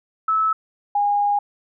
sine tone pair in turn, 1303 / 817.7 Hz, E6 / G#5, -20 / -27 cents, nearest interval minor sixth, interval 807 cents, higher first, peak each -16 dBFS, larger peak neither, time 0.28-0.53 / 0.95-1.39 s, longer second, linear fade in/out 5 ms, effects none

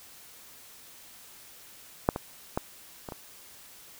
clicks, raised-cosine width 1 ms, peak -6 / -17 / -13 / -23 / -23 dBFS, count 5, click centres 2.089 / 2.161 / 2.575 / 3.088 / 3.122 s, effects white hiss -51 dBFS RMS until 3.99 s

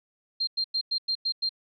sine tone bursts, 4186 Hz, C8, in tune, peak -24 dBFS, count 7, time 0.4-1.493 s, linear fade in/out 10 ms, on 73 ms, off 97 ms, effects none

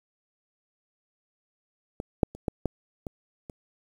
clicks, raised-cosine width 2 ms, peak -19 / -6 / -28 / -13 / -12 / -21 / -26 dBFS, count 7, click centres 2.001 / 2.232 / 2.35 / 2.482 / 2.657 / 3.068 / 3.498 s, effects 8-bit

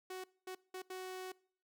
sawtooth tone bursts at uneven times, 371.8 Hz, F#4, 8 cents sharp, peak -39 dBFS, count 4, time 0.1-0.24 / 0.47-0.55 / 0.74-0.82 / 0.9-1.32 s, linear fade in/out 5 ms, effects noise-tail reverb RT60 0.5 s tail -23 dB re dry

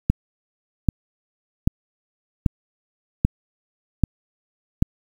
click train, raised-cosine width 5 ms, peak -3 dBFS, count 7, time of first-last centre 0.1-4.824 s, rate 1.27 Hz, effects 7-bit

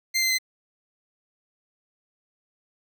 20% pulse tone with pitch steps, 2089 / 2070 / 2051 Hz, C7 / C7 / C7, -3 / -19 / -35 cents, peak -16 dBFS, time 0.14-0.386 s, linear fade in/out 20 ms, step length 82 ms, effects none

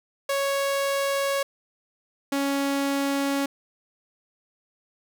sawtooth tone pair in turn, 554.4 / 278.2 Hz, C#5 / C#4, 0 / +6 cents, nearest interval octave, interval 1194 cents, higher first, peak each -19 dBFS, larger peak neither, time 0.29-1.43 / 2.32-3.46 s, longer neither, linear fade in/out 5 ms, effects none

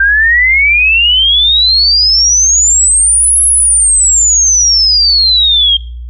sine exponential two-way sweep, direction up then down, 1568 to 10920 to 3189 Hz, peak -5 dBFS, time 0-5.77 s, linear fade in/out 5 ms, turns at 3.42 s, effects noise-tail reverb RT60 0.5 s tail -24 dB re dry + added 60 Hz sine -21 dBFS peak until 6.09 s

